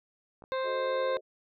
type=clicks; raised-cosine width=1 ms; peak=-35 dBFS; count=2; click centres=0.422 / 0.439 s
type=harmonic tone; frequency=524 Hz; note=C5; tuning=2 cents sharp; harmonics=1 / 2 / 3 / 4 / 5 / 7 / 8; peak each=-30 / -35 / -41 / -45 / -52 / -45 / -52 dBFS; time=0.52-1.17 s; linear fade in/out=0 ms
type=chord; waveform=sine; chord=F# diminished seventh; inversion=none; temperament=equal; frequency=370 / 440 / 523.3 / 622.3 Hz; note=F#4 / A4 / C5 / Eb5; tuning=0 / 0 / 0 / 0 cents; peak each=-40 dBFS; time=0.63-1.21 s; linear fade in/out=50 ms
effects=none